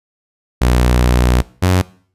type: tone pair in turn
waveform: sawtooth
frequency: 61.2 / 91.7 Hz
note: B1 / F#2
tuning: -15 / -15 cents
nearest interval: perfect fifth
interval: 700 cents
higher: second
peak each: -6 dBFS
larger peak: neither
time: 0.61-1.42 / 1.62-1.82 s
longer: first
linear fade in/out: 10 ms
effects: noise-tail reverb RT60 0.5 s tail -21 dB re dry + resampled to 32000 Hz